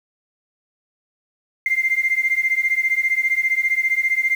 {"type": "beating tone pair", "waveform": "sine", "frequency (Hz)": [2089, 2104], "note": ["C7", "C7"], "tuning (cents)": [-3, 9], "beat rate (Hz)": 15, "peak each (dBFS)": -19, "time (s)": [1.66, 4.35], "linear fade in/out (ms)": 2, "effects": ["tanh soft clip ceiling -9 dBFS", "7-bit"]}